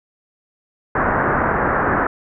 white low-pass noise, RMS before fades -18 dBFS, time 0.95-2.07 s, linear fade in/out 5 ms, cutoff 1700 Hz, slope 48 dB/octave, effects none

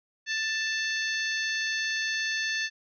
harmonic tone, 883 Hz, A5, 6 cents sharp, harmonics 2 / 3 / 4 / 5 / 6 / 7, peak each -29 / -35 / -37 / -36 / -43 / -39 dBFS, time 0.26-2.7 s, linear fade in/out 50 ms, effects none

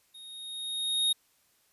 square tone with level ramp, 3729 Hz, A#7, in tune, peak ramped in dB -47 to -23 dBFS, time 0.14-1.13 s, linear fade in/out 10 ms, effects white hiss -68 dBFS RMS until 1.72 s + resampled to 32000 Hz

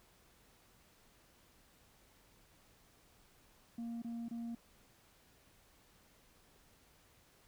sine tone bursts, 233.1 Hz, A#3, in tune, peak -37 dBFS, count 3, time 3.78-4.55 s, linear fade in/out 5 ms, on 240 ms, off 25 ms, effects tanh soft clip ceiling -39 dBFS + pink hiss -67 dBFS RMS until 7.47 s

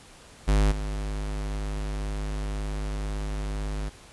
square tone with level steps, 51 Hz, G#1, 31 cents flat, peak -19 / -29 dBFS, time 0.47-3.9 s, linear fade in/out 20 ms, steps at 0.71 s, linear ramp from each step 10 ms, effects pink hiss -50 dBFS RMS until 4.12 s + resampled to 24000 Hz

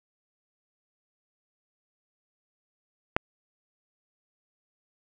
click, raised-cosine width 0.5 ms, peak -6 dBFS, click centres 3.165 s, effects none

